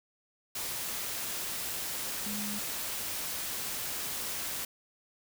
sine tone in noise, 207.7 Hz, G#3, in tune, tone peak -37 dBFS, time 2.26-2.59 s, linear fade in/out 5 ms, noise white, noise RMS -36 dBFS, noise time 0.55-4.65 s, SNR -4 dB, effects none

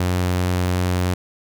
sawtooth tone, 90.3 Hz, F#2, 42 cents flat, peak -14 dBFS, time 0-1.14 s, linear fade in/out 5 ms, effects none

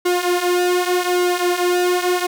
sawtooth tone with flanger, 357.2 Hz, F4, 39 cents sharp, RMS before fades -18 dBFS, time 0.05-2.27 s, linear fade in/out 10 ms, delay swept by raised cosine 1.6 to 7.5 ms, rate 0.86 Hz, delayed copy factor -0.7, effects none

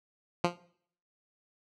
10% pulse tone with exponential decay, 174.61 Hz, F3, in tune, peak -13 dBFS, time 0.44-0.57 s, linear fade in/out 5 ms, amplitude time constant 27 ms, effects noise-tail reverb RT60 0.6 s tail -20 dB re dry + low-pass 5000 Hz 12 dB/octave

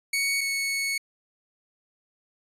sawtooth tone pair in turn, 2228 / 2211 Hz, C#7 / C#7, +8 / -5 cents, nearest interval unison, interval 13 cents, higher first, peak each -20 / -22 dBFS, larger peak first, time 0.13-0.41 / 0.41-0.98 s, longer second, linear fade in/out 5 ms, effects resampled to 32000 Hz

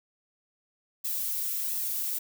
violet noise with flanger, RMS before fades -31 dBFS, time 1.04-2.19 s, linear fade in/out 10 ms, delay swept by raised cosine 1.3 to 2.9 ms, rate 1.4 Hz, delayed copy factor -0.55, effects none

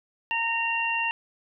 harmonic tone, 921 Hz, A#5, 21 cents flat, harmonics 1 / 2 / 3, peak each -29 / -32 / -26 dBFS, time 0.31-1.11 s, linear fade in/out 0 ms, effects none

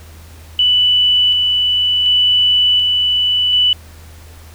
sine tone with tremolo, 2974 Hz, F#7, 8 cents sharp, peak -9 dBFS, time 0.59-3.73 s, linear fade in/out 2 ms, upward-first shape square, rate 0.68 Hz, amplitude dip 25%, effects added 80 Hz sine -36 dBFS peak until 4.54 s + pink hiss -43 dBFS RMS until 4.54 s

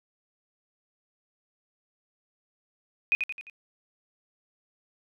sine tone with echo, 2489 Hz, D#7, in tune, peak -19 dBFS, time 3.12-3.15 s, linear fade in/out 0 ms, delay 87 ms, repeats 4, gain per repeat -6 dB, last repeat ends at 3.498 s, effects none

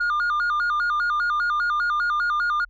sine tone with vibrato, 1310 Hz, E6, 11 cents flat, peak -17 dBFS, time 0-2.65 s, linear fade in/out 10 ms, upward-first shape square, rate 5 Hz, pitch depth 150 cents each way, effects tanh soft clip ceiling -19 dBFS + added 42 Hz sine -47 dBFS peak until 2.69 s

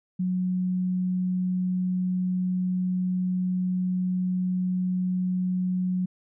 sine tone, 183 Hz, F#3, 19 cents flat, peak -23 dBFS, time 0.19-6.06 s, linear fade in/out 10 ms, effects none

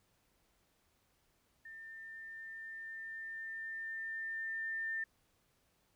sine tone with level ramp, 1798 Hz, A6, 37 cents sharp, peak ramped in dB -48 to -35 dBFS, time 1.65-5.04 s, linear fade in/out 5 ms, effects pink hiss -75 dBFS RMS until 5.95 s

